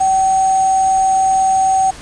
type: tone with sample-and-hold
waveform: sine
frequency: 764 Hz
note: G5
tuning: 45 cents flat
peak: -10 dBFS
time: 0-1.91 s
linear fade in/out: 10 ms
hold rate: 7350 Hz
effects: pink hiss -35 dBFS RMS until 2.01 s + resampled to 22050 Hz